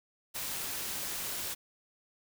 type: noise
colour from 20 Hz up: white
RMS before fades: -37 dBFS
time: 0.34-1.55 s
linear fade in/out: 20 ms
effects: none